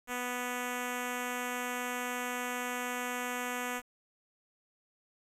5% pulse tone with notch filter, 246.9 Hz, B3, in tune, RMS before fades -36 dBFS, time 0.07-3.82 s, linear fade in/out 50 ms, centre 4000 Hz, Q 1.5, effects resampled to 32000 Hz + 9-bit

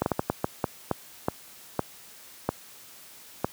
slowing click train, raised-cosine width 1 ms, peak -9 dBFS, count 12, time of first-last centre 0.02-3.445 s, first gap 41 ms, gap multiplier 1.37, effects white hiss -49 dBFS RMS until 3.52 s + high-pass 80 Hz 12 dB/octave

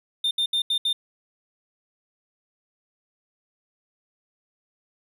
triangle tone bursts at uneven times, 3614 Hz, A7, 46 cents sharp, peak -19 dBFS, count 5, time 0.24-0.31 / 0.38-0.46 / 0.53-0.62 / 0.7-0.78 / 0.85-0.93 s, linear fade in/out 5 ms, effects none

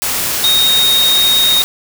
sine tone in noise, 3729 Hz, A#7, in tune, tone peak -9 dBFS, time 0.44-1.62 s, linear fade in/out 0 ms, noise white, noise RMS -17 dBFS, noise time 0.02-1.64 s, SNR +5 dB, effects none

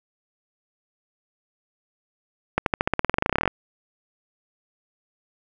accelerating click train, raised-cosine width 0.5 ms, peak -4 dBFS, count 21, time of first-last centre 2.58-3.477 s, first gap 82 ms, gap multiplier 0.93, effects none

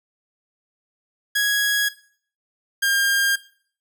sawtooth tone pair in turn, 1661.2 / 1608.3 Hz, G#6 / G6, 0 / +44 cents, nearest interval minor second, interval 56 cents, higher first, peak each -14 dBFS, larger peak neither, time 1.35-1.89 / 2.82-3.36 s, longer neither, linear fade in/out 10 ms, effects noise-tail reverb RT60 0.5 s tail -17 dB re dry

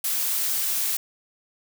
blue noise, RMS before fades -25 dBFS, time 0.04-0.97 s, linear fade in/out 5 ms, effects none

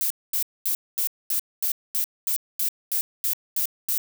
violet noise bursts, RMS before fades -24 dBFS, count 13, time 0.01-3.979 s, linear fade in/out 0 ms, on 93 ms, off 230 ms, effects none

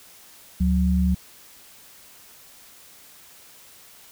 sine tone pair together, 72.3 / 182.98 Hz, D2 / F#3, -27 / -19 cents, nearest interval octave + major third, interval 1608 cents, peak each -20 dBFS, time 0.6-1.15 s, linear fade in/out 10 ms, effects white hiss -49 dBFS RMS until 4.11 s

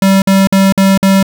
square tone bursts, 193.7 Hz, G3, 20 cents flat, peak -6 dBFS, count 5, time 0.02-1.228 s, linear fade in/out 2 ms, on 200 ms, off 52 ms, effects none

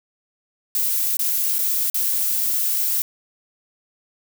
violet noise with dropouts, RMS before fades -21 dBFS, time 0.75-3.02 s, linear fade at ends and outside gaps 1 ms, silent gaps 1.169-1.192 / 1.583-1.588 / 1.9-1.944 s, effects none

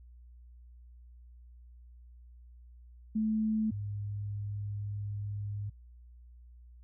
sine tone pair in turn, 217.6 / 102.69 Hz, A3 / G#2, -19 / -19 cents, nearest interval octave + minor second, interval 1300 cents, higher first, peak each -27 / -34 dBFS, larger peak first, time 3.15-3.71 / 3.71-5.7 s, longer second, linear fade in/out 10 ms, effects added 60 Hz sine -51 dBFS peak until 6.83 s

